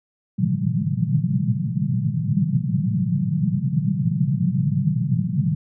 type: band-pass noise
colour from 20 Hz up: white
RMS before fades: -21 dBFS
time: 0.38-5.55 s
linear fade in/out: 5 ms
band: 110 to 200 Hz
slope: 96 dB/octave
effects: none